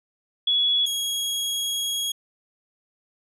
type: tone pair in turn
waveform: sine / sawtooth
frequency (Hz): 3378 / 3310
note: G#7 / G#7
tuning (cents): +29 / -6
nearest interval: unison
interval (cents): 35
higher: first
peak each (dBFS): -18 / -21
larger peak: first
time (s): 0.47-0.86 / 0.86-2.12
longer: second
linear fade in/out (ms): 5
effects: resampled to 32000 Hz